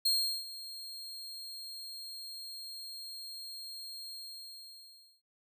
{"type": "tone with ADSR envelope", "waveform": "40% pulse", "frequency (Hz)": 4231, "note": "C8", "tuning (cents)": 19, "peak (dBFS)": -24, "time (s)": [0.05, 5.22], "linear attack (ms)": 9, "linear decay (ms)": 380, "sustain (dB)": -17, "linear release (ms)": 1100, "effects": []}